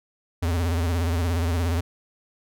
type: tone with vibrato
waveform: square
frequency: 84.7 Hz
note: E2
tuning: 48 cents sharp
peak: -22 dBFS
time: 0.42-1.81 s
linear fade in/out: 10 ms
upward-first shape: sine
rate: 17 Hz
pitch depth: 99 cents each way
effects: none